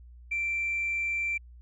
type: tone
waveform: sine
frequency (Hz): 2349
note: D7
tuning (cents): 0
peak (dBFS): -26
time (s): 0.31-1.38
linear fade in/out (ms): 10
effects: tanh soft clip ceiling -23 dBFS + added 60 Hz sine -47 dBFS peak until 1.61 s